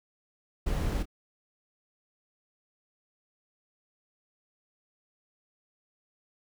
brown noise with echo, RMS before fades -29 dBFS, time 0.66-1.03 s, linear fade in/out 10 ms, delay 26 ms, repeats 1, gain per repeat -12 dB, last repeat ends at 1.056 s, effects none

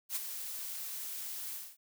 blue noise with ADSR envelope, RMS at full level -33 dBFS, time 0.09-1.77 s, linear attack 70 ms, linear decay 22 ms, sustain -8 dB, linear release 240 ms, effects none

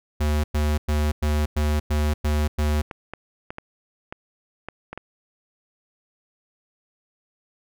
square tone bursts, 75.2 Hz, D2, 42 cents sharp, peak -20 dBFS, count 8, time 0.2-2.82 s, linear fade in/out 10 ms, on 240 ms, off 100 ms
clicks, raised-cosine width 0.5 ms, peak -18 dBFS, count 8, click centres 2.912 / 3.136 / 3.505 / 3.584 / 4.125 / 4.686 / 4.93 / 4.976 s
effects none

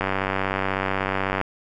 click train, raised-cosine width 0.5 ms, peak -8 dBFS, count 136, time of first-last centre 0.01-1.413 s, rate 96.2 Hz, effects none

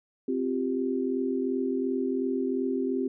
sine chord, C suspended fourth, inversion none, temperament equal, 261.6 / 349.2 / 392 Hz, C4 / F4 / G4, 0 / 0 / 0 cents, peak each -28 / -33 / -30 dBFS, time 0.28-3.08 s, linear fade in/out 5 ms, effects none

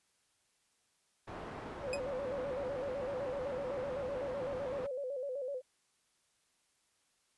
white low-pass noise, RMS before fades -45 dBFS, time 1.27-4.87 s, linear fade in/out 10 ms, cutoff 890 Hz, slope 12 dB/octave
sine tone with vibrato, 535 Hz, C5, 38 cents sharp, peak -36 dBFS, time 1.81-5.62 s, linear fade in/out 50 ms, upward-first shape square, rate 7.9 Hz, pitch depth 93 cents each way
sawtooth tone with exponential decay, 2513 Hz, D#7, 17 cents sharp, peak -30 dBFS, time 1.93-2.01 s, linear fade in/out 2 ms, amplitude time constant 17 ms
effects white hiss -75 dBFS RMS until 7.37 s + resampled to 24000 Hz

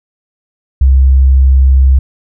sine tone, 66.3 Hz, C2, 23 cents sharp, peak -3 dBFS, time 0.81-1.99 s, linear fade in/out 5 ms, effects none

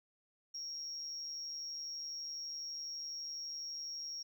sine tone with amplitude modulation, 5588 Hz, F8, in tune, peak -37 dBFS, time 0.54-4.23 s, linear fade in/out 10 ms, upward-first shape sine, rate 152 Hz, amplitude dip 55%, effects tanh soft clip ceiling -36 dBFS + 13-bit

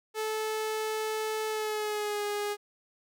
sawtooth tone with pitch glide, 435 to 413 Hz, A4 to G#4, -20 to -10 cents, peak -26 dBFS, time 0.14-2.57 s, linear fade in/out 50 ms, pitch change -90 cents, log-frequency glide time 1.48-2.23 s, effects none

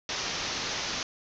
white low-pass noise, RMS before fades -33 dBFS, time 0.09-1.03 s, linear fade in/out 2 ms, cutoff 6400 Hz, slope 96 dB/octave, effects none

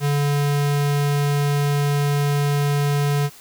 square tone, 143.9 Hz, D3, 35 cents flat, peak -18 dBFS, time 0-3.3 s, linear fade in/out 50 ms, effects white hiss -45 dBFS RMS until 3.4 s

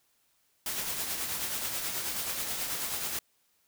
white noise with tremolo, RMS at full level -32 dBFS, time 0.66-3.19 s, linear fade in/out 2 ms, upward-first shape triangle, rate 9.3 Hz, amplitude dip 45%, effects white hiss -71 dBFS RMS until 3.67 s

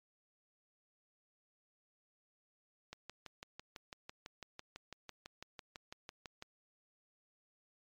click train, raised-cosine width 0.2 ms, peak -29 dBFS, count 22, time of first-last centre 2.93-6.424 s, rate 6.01 Hz, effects MP3 96 kbps

